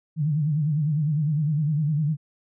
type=tone with vibrato; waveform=sine; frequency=150.9 Hz; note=D3; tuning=47 cents sharp; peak=-20 dBFS; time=0.16-2.17 s; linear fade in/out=50 ms; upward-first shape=sine; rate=9.9 Hz; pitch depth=110 cents each way; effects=none